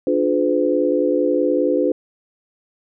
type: chord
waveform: sine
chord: D diminished seventh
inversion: none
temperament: just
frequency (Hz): 293.7 / 352.4 / 422.9 / 507.5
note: D4 / F4 / Ab4 / Cb5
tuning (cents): 0 / +16 / +31 / +47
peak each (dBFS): -20 / -21 / -23 / -19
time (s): 0.07-1.92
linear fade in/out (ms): 2
effects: none